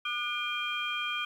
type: tone cluster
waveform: sine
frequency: 1204 / 1460 / 2405 / 3190 Hz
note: D6 / F#6 / D7 / G7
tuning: +43 / -24 / +41 / +30 cents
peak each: -36 / -37 / -34 / -35 dBFS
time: 0.05-1.25 s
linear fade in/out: 5 ms
effects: tanh soft clip ceiling -21 dBFS + 10-bit